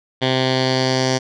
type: tone with low-pass filter sweep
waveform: 10% pulse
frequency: 130 Hz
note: C3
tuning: 11 cents flat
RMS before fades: -18 dBFS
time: 0.21-1.19 s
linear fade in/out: 20 ms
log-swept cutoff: 3600 to 5500 Hz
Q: 3.9
effects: none